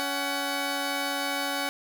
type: tone pair together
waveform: 10% pulse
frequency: 280.9 / 750 Hz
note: C#4 / F#5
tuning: +23 / +23 cents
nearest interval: octave + perfect fourth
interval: 1700 cents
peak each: -22 dBFS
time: 0-1.69 s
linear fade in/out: 0 ms
effects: none